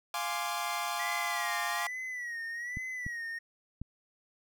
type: chord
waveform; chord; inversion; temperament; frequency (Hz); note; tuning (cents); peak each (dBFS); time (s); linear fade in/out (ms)
sawtooth; D half-diminished seventh; first; equal; 698.5 / 830.6 / 1046.5 / 1174.7; F5 / Ab5 / C6 / D6; 0 / 0 / 0 / 0; -34; 0.14-1.87; 2
type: tone with vibrato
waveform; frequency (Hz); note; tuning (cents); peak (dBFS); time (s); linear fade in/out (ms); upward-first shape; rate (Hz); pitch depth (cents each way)
triangle; 1931; B6; -39; -34; 0.99-3.39; 10; sine; 1.2; 93
type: clicks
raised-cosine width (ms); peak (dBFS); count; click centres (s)
5; -26; 3; 2.771 / 3.065 / 3.816
effects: none